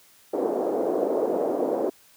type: band-pass noise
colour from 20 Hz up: white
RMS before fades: -25 dBFS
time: 0.33-1.9 s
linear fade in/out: 10 ms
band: 310 to 570 Hz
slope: 24 dB/octave
effects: white hiss -56 dBFS RMS until 2.16 s + high-pass 60 Hz 12 dB/octave